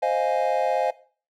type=chord; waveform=triangle; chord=F minor seventh; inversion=second; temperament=equal; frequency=523.3 / 622.3 / 698.5 / 830.6 Hz; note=C5 / Eb5 / F5 / Ab5; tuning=0 / 0 / 0 / 0 cents; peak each=-24 dBFS; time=0.02-0.91 s; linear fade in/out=10 ms; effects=noise-tail reverb RT60 0.4 s tail -18 dB re dry